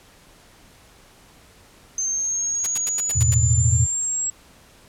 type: exponential sweep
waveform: sine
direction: up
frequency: 6272 to 7660 Hz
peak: -21 dBFS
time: 1.98-4.3 s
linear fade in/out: 2 ms
type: noise bursts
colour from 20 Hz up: white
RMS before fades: -29 dBFS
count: 7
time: 2.64-3.343 s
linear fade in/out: 2 ms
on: 25 ms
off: 88 ms
type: chord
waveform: sine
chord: E suspended fourth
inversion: none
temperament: equal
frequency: 82.41 / 110 / 123.47 Hz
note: E2 / A2 / B2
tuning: 0 / 0 / 0 cents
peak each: -20 dBFS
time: 3.15-3.87 s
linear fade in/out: 20 ms
effects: pink hiss -51 dBFS RMS until 4.88 s + low-pass 12000 Hz 12 dB/octave